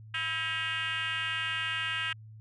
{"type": "tone with frequency modulation", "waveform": "sine", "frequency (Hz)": 2217, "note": "C#7", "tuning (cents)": 0, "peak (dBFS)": -28, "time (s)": [0.14, 2.13], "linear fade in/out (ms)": 5, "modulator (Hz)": 305, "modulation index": 2.9, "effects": ["tanh soft clip ceiling -27 dBFS", "added 109 Hz sine -46 dBFS peak until 2.4 s"]}